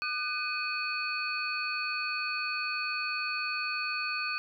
sine tone cluster, 1212 / 1499 / 2508 / 4427 Hz, D#6 / F#6 / D#7 / C#8, -46 / +22 / +13 / -3 cents, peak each -37 / -37 / -33 / -38 dBFS, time 0.02-4.38 s, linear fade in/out 0 ms, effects 11-bit

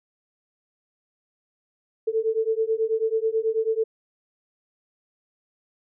sine beating tone pair, 440 / 449.2 Hz, A4 / A4, 0 / +36 cents, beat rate 9.2 Hz, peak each -24 dBFS, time 2.07-3.84 s, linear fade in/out 10 ms, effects none

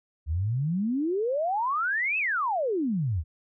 sine exponential two-way sweep, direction up then down, 71.7 to 2659 to 71.7 Hz, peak -24 dBFS, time 0.26-3.24 s, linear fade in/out 50 ms, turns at 2.18 s, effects none

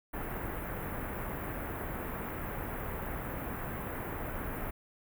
pink band-stop noise, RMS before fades -38 dBFS, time 0.13-4.71 s, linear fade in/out 10 ms, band 2000 to 14000 Hz, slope 24 dB/octave, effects none

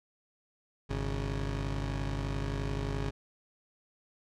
20% pulse tone pair together, 51.58 / 137.7 Hz, G#1 / C#3, -11 / -11 cents, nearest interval octave + perfect fourth, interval 1700 cents, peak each -28 / -32 dBFS, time 0.89-3.11 s, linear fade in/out 20 ms, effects low-pass 6000 Hz 12 dB/octave

